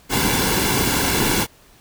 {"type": "noise with comb filter", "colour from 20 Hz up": "pink", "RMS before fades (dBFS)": -19, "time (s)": [0.09, 1.47], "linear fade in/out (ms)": 50, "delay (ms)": 1.6, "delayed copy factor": -0.6, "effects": ["pink hiss -51 dBFS RMS until 1.8 s"]}